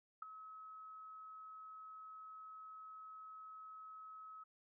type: tone with ADSR envelope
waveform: sine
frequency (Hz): 1284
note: E6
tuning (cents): -46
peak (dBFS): -38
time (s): 0.22-4.44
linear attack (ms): 6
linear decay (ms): 5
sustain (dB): -13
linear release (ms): 11
effects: none